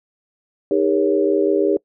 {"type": "chord", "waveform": "sine", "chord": "Eb dominant seventh", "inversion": "none", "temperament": "equal with one note detuned", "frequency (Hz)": [311.1, 400.5, 466.2, 554.4], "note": ["Eb4", "G4", "Bb4", "Db5"], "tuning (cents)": [0, 37, 0, 0], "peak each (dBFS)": [-20, -17, -22, -22], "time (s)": [0.71, 1.77], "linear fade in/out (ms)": 2, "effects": ["noise-tail reverb RT60 0.1 s tail -24 dB re dry"]}